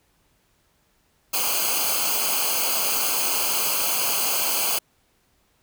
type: noise with comb filter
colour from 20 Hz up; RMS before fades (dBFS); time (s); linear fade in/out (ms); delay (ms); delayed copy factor
white; -23; 1.33-4.79; 10; 0.54; -0.9
effects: pink hiss -65 dBFS RMS until 5.62 s